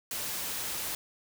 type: noise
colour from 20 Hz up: white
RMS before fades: -35 dBFS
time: 0.11-0.95 s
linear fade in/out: 2 ms
effects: none